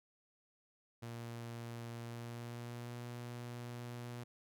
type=tone with pitch glide; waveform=sawtooth; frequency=117.3 to 120.53 Hz; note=A#2 to B2; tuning=+11 to -42 cents; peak=-40 dBFS; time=1.02-4.24 s; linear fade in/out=10 ms; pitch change=+47 cents; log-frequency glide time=2-2.99 s; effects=none